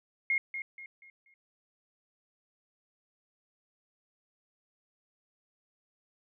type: tone with echo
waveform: sine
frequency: 2145 Hz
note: C7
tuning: 42 cents sharp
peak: -25 dBFS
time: 0.3-0.38 s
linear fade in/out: 2 ms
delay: 240 ms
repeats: 4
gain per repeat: -9 dB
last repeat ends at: 1.34 s
effects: none